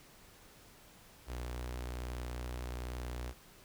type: tone with notch filter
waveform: sawtooth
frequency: 61.2 Hz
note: B1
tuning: 15 cents flat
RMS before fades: -41 dBFS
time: 1.26-3.34 s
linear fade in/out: 50 ms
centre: 170 Hz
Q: 1.2
effects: pink hiss -59 dBFS RMS until 3.64 s